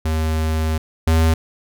square tone pair in turn, 79.1 / 80.76 Hz, D#2 / E2, +29 / -35 cents, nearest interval unison, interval 36 cents, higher second, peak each -18 / -13 dBFS, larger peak second, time 0.05-0.78 / 1.07-1.34 s, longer first, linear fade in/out 5 ms, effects none

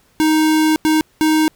square tone bursts at uneven times, 312.2 Hz, D#4, 6 cents sharp, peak -12 dBFS, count 3, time 0.2-0.76 / 0.85-1.01 / 1.21-1.48 s, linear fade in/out 0 ms, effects pink hiss -56 dBFS RMS until 1.55 s

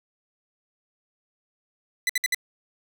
sawtooth tone bursts, 1999 Hz, B6, 20 cents sharp, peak -17 dBFS, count 4, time 2.07-2.346 s, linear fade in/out 2 ms, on 24 ms, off 60 ms, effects none

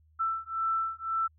sine beating tone pair, 1330 / 1331.9 Hz, E6 / E6, +15 / +17 cents, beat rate 1.9 Hz, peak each -31 dBFS, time 0.19-1.28 s, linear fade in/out 20 ms, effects added 78 Hz sine -60 dBFS peak until 1.38 s

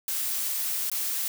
blue noise with dropouts, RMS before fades -29 dBFS, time 0.08-1.28 s, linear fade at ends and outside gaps 1 ms, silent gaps 0.899-0.916 s, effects none

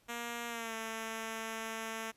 5% pulse tone with pitch glide, 236.2 to 223.5 Hz, A#3 to A3, +23 to +27 cents, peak -27 dBFS, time 0.08-2.12 s, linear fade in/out 20 ms, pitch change -96 cents, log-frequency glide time 0.48-0.74 s, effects pink hiss -69 dBFS RMS until 2.16 s + resampled to 32000 Hz

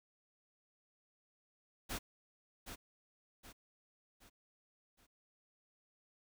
pink noise with echo, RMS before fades -41 dBFS, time 1.89-1.99 s, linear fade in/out 20 ms, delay 770 ms, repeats 4, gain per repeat -7 dB, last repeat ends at 5.07 s, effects none

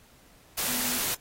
sine tone in noise, 246.9 Hz, B3, in tune, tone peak -39 dBFS, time 0.68-0.99 s, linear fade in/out 10 ms, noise white, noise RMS -29 dBFS, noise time 0.57-1.15 s, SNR -13 dB, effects pink hiss -58 dBFS RMS until 1.2 s + AAC 48 kbps

